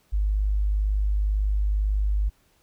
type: tone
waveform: sine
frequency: 51 Hz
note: G#1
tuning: 31 cents flat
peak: -20 dBFS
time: 0.12-2.3 s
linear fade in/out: 20 ms
effects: pink hiss -64 dBFS RMS until 2.62 s